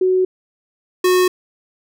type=tone pair in turn; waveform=sine / square; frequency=371.4 / 365.4 Hz; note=F#4 / F#4; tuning=+7 / -22 cents; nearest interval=unison; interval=29 cents; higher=first; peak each=-12 dBFS; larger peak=neither; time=0.01-0.25 / 1.04-1.28 s; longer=neither; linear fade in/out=5 ms; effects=none